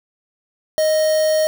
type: tone with quantisation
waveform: triangle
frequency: 622.3 Hz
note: D#5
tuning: in tune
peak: -12 dBFS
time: 0.78-1.47 s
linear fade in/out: 0 ms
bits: 4
effects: none